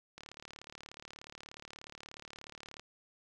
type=click train; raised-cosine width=0.2 ms; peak=-30 dBFS; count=97; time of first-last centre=0.18-2.796 s; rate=36.7 Hz; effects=none